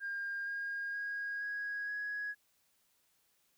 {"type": "tone with pitch steps", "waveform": "sine", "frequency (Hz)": [1608, 1622.9, 1638, 1653.2, 1668.6], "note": ["G6", "G#6", "G#6", "G#6", "G#6"], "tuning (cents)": [44, -40, -24, -8, 8], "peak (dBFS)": -35, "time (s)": [0, 2.35], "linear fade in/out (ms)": 50, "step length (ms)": 470, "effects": ["tanh soft clip ceiling -32 dBFS", "white hiss -74 dBFS RMS until 3.57 s"]}